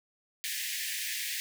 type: high-pass noise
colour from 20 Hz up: pink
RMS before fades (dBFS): -35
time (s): 0.44-1.4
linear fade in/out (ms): 0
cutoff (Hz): 1700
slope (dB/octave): 96
effects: none